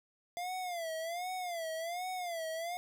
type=tone with vibrato; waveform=square; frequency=690 Hz; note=F5; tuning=21 cents flat; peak=-37 dBFS; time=0.37-2.77 s; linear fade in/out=0 ms; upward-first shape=sine; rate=1.3 Hz; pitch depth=130 cents each way; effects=none